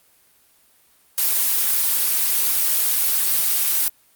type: noise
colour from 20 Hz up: blue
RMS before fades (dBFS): -19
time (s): 1.18-3.88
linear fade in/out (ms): 0
effects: white hiss -57 dBFS RMS until 4.15 s + Opus 32 kbps